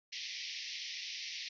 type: band-pass noise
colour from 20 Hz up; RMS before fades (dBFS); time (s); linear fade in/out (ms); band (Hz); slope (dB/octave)
white; -43; 0.12-1.49; 10; 1900 to 5800; 96
effects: none